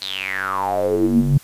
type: tone with band-pass filter sweep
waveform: square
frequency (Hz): 47.9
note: G1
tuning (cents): -39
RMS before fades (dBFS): -19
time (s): 0.01-1.38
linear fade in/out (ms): 10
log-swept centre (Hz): 4300 to 140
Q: 9.6
effects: white hiss -45 dBFS RMS until 1.43 s + resampled to 32000 Hz